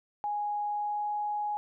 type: tone with pitch glide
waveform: sine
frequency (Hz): 829 to 833.8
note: G#5 to G#5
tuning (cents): -3 to +7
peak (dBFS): -29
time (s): 0.24-1.57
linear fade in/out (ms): 0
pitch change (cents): +10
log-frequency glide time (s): 0.64-1.1
effects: none